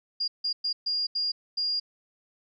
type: tone bursts at uneven times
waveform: sine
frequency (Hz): 4827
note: D8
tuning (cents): +47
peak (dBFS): -25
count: 6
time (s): 0.2-0.28 / 0.44-0.53 / 0.64-0.73 / 0.86-1.07 / 1.15-1.32 / 1.57-1.8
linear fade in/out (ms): 10
effects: none